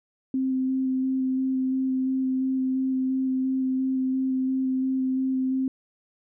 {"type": "tone with vibrato", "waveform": "sine", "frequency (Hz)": 261.6, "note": "C4", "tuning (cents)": 0, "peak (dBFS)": -22, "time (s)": [0.34, 5.68], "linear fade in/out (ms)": 2, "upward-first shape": "square", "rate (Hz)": 2.9, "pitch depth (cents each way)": 9, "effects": []}